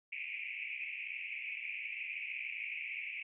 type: band-pass noise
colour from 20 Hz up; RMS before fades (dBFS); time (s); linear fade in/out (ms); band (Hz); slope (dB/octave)
pink; -42; 0.12-3.23; 10; 2200 to 2600; 96
effects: none